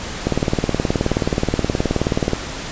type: click train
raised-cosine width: 2 ms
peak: -3 dBFS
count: 40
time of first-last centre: 0.27-2.333 s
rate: 18.9 Hz
effects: pink hiss -28 dBFS RMS until 2.71 s + resampled to 16000 Hz